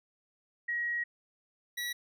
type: tone pair in turn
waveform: sine / 25% pulse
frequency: 1900 / 1933.2 Hz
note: A#6 / B6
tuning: +33 / -38 cents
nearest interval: unison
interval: 29 cents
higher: second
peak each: -30 / -30 dBFS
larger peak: neither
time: 0.68-1.04 / 1.77-1.93 s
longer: first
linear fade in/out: 10 ms
effects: none